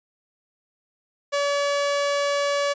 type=tone; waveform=sawtooth; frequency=570 Hz; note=C#5; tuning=48 cents sharp; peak=-17 dBFS; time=1.32-2.74 s; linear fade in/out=20 ms; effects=resampled to 16000 Hz